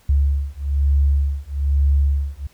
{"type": "beating tone pair", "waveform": "sine", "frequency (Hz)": [69.8, 70.9], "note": ["C#2", "C#2"], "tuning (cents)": [13, 40], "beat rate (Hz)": 1.1, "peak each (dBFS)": -18, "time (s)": [0.09, 2.47], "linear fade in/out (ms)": 5, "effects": ["pink hiss -55 dBFS RMS until 2.53 s"]}